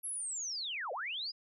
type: linear two-way sweep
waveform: sine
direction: down then up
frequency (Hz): 11390 to 459 to 5070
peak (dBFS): -36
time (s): 0.03-1.32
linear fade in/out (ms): 20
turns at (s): 0.92
effects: none